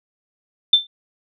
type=tone with exponential decay; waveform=sine; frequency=3553 Hz; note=A7; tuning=16 cents sharp; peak=-5 dBFS; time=0.73-0.87 s; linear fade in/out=5 ms; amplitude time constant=29 ms; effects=none